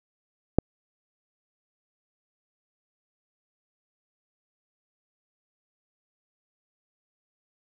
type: click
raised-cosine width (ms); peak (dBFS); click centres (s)
2; -4; 0.586
effects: none